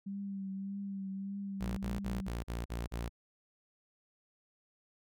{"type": "tone with vibrato", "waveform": "sine", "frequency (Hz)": 196, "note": "G3", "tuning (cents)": 0, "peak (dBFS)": -37, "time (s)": [0.06, 2.29], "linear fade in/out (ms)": 10, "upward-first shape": "triangle", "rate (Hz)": 1.7, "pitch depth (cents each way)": 37}
{"type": "tone bursts", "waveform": "sawtooth", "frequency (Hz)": 58.3, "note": "A#1", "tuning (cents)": 1, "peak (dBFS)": -32, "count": 7, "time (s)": [1.6, 3.094], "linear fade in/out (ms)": 20, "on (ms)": 180, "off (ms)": 39}
{"effects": []}